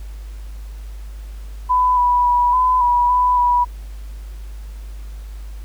sine tone with pitch steps, 1000 / 982 / 975 / 1008 / 973 / 993 / 977 Hz, B5 / B5 / B5 / B5 / B5 / B5 / B5, +21 / -10 / -23 / +35 / -26 / +9 / -19 cents, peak -12 dBFS, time 1.69-3.65 s, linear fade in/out 20 ms, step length 280 ms, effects added 51 Hz sine -29 dBFS peak until 5.64 s + pink hiss -49 dBFS RMS until 5.64 s

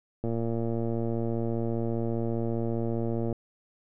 click train, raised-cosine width 2 ms, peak -18 dBFS, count 356, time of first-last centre 0.24-3.327 s, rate 115 Hz, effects none

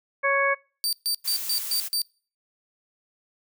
harmonic tone, 554.4 Hz, C#5, in tune, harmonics 1 / 2 / 3 / 4, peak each -25 / -25 / -25 / -25 dBFS, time 0.23-0.55 s, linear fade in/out 20 ms
sawtooth tone bursts, 4639 Hz, D8, 22 cents flat, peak -20 dBFS, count 6, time 0.84-2.018 s, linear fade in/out 0 ms, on 88 ms, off 130 ms
blue noise, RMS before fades -32 dBFS, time 1.24-1.89 s, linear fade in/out 20 ms
effects noise-tail reverb RT60 0.4 s tail -25 dB re dry

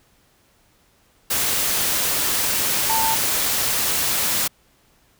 sine tone in noise, 895 Hz, A5, 29 cents sharp, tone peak -20 dBFS, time 2.89-3.15 s, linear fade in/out 10 ms, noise white, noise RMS -21 dBFS, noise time 1.3-4.48 s, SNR -2 dB, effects pink hiss -59 dBFS RMS until 5.19 s

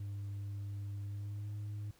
sine tone with pitch glide, 100.7 to 103.83 Hz, G2 to G#2, +47 to 0 cents, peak -36 dBFS, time 0-1.91 s, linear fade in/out 5 ms, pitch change +53 cents, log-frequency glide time 1.03-1.54 s, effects tanh soft clip ceiling -38 dBFS + pink hiss -67 dBFS RMS until 1.99 s

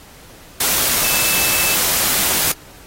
sine tone in noise, 2630 Hz, E7, 5 cents flat, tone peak -24 dBFS, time 1.04-1.75 s, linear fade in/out 5 ms, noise white, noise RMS -17 dBFS, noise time 0.6-2.52 s, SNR -10 dB, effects pink hiss -43 dBFS RMS until 2.86 s + AAC 48 kbps

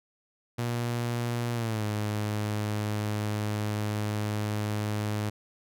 sawtooth tone with pitch glide, 119.1 to 105.49 Hz, A#2 to G#2, +38 to +28 cents, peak -24 dBFS, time 0.58-5.3 s, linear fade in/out 10 ms, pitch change -210 cents, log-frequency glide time 1.54-1.84 s, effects none

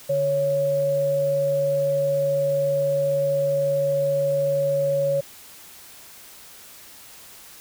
sine tone pair together, 146.3 / 555.2 Hz, D3 / C#5, -6 / +3 cents, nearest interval octave + major seventh, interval 2309 cents, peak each -30 / -19 dBFS, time 0.09-5.21 s, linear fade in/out 10 ms, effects white hiss -45 dBFS RMS until 7.6 s

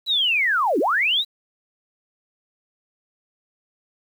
sine linear two-way sweep, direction down then up, 4009 to 251 to 4009 Hz, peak -17 dBFS, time 0.06-1.25 s, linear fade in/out 50 ms, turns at 0.79 s, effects 8-bit

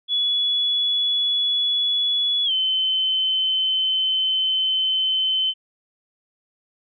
sine tone with pitch glide, 3399 to 3063 Hz, G#7 to G7, +39 to -41 cents, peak -18 dBFS, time 0.08-5.54 s, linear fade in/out 50 ms, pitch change -180 cents, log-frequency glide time 2.45-2.52 s, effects none

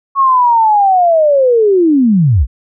sine linear sweep, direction down, 1108.7 to 49 Hz, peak -6 dBFS, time 0.15-2.47 s, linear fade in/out 50 ms, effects none

